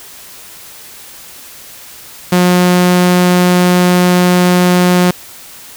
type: tone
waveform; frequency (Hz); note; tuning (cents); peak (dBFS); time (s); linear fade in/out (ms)
sawtooth; 179.3; F3; +46; -3; 2.32-5.11; 5
effects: white hiss -34 dBFS RMS until 5.76 s